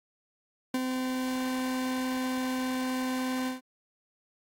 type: tone with ADSR envelope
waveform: 40% pulse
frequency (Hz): 257.1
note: C4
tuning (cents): -30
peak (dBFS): -24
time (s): 0.74-3.61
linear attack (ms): 4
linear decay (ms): 36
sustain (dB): -4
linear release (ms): 140
effects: AAC 48 kbps